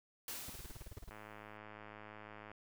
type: noise with exponential decay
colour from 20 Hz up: white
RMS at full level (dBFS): -43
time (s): 0.28-1.57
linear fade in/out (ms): 2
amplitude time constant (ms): 280
type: noise bursts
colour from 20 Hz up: brown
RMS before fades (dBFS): -46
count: 12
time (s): 0.48-1.096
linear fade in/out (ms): 5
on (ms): 22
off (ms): 32
type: click train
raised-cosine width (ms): 0.5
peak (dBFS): -36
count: 150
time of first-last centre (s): 1.11-2.516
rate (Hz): 106
effects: none